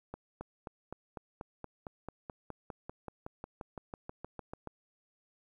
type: accelerating click train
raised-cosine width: 1 ms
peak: -27 dBFS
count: 24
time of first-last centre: 0.14-4.673 s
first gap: 270 ms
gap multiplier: 0.97
effects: 11-bit